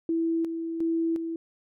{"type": "tone with tremolo", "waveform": "sine", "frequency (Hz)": 329.6, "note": "E4", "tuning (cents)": 0, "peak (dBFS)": -23, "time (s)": [0.09, 1.36], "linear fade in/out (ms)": 2, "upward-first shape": "square", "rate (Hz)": 1.4, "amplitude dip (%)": 50, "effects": []}